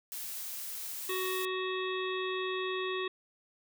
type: noise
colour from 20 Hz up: blue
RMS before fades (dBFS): -40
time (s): 0.12-1.45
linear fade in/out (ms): 0
type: harmonic tone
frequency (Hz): 373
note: F#4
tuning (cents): +14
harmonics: 1 / 3 / 5 / 7 / 9 / 10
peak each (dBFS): -34 / -39 / -41 / -42 / -44 / -44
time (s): 1.09-3.08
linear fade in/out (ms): 5
effects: none